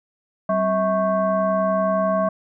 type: tone with frequency modulation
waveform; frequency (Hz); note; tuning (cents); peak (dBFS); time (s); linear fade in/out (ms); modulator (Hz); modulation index
sine; 647; E5; -32; -17; 0.49-2.29; 5; 455; 1
effects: none